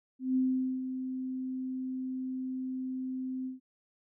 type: tone with ADSR envelope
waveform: sine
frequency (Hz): 258.7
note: C4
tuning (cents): -19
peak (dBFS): -24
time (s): 0.19-3.6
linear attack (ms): 170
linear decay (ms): 450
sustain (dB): -9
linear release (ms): 140
effects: none